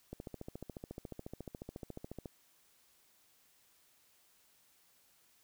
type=click train; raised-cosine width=2 ms; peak=-30 dBFS; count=31; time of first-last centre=0.13-2.258 s; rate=14.1 Hz; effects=white hiss -69 dBFS RMS until 5.43 s